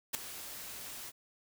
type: noise with ADSR envelope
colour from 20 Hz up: white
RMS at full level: -30 dBFS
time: 0.13-1.12 s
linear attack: 19 ms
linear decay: 3 ms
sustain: -15 dB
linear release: 34 ms
effects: none